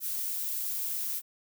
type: noise with high-pass filter sweep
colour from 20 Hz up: violet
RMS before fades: -33 dBFS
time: 0-1.22 s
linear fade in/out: 50 ms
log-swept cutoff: 250 to 940 Hz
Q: 1.8
effects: none